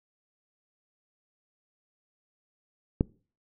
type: click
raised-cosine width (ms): 3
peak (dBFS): -9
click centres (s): 3.009
effects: noise-tail reverb RT60 0.4 s tail -24 dB re dry